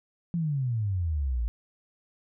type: exponential sweep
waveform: sine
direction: down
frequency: 175.7 to 54.3 Hz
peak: -25 dBFS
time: 0.34-1.48 s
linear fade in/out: 0 ms
effects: none